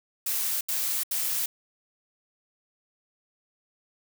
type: noise bursts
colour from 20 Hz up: blue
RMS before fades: -28 dBFS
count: 3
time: 0.26-1.46 s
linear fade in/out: 5 ms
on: 350 ms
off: 75 ms
effects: none